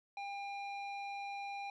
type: tone with low-pass filter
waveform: square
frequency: 801 Hz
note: G5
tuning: 37 cents sharp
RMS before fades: -43 dBFS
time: 0.17-1.7 s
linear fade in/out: 2 ms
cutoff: 3100 Hz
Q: 1.7
effects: none